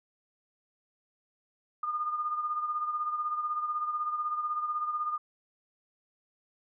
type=beating tone pair; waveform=sine; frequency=1216 / 1232 Hz; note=D#6 / D#6; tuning=-40 / -17 cents; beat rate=16 Hz; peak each=-30 / -38 dBFS; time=1.83-5.18 s; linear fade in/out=5 ms; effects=none